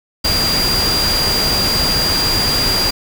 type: tone in noise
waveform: sine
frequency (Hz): 4775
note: D8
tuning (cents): +28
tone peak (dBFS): -15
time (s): 0.24-2.91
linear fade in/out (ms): 10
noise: pink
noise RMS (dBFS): -19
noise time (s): 0.24-2.91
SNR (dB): +1
effects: none